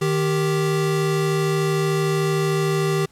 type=tone pair together; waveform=square; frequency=155.12 / 392 Hz; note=D#3 / G4; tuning=-5 / 0 cents; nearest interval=octave + major third; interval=1605 cents; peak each=-22 dBFS; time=0.01-3.06 s; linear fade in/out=10 ms; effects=pink hiss -57 dBFS RMS until 3.11 s + low-pass 12000 Hz 12 dB/octave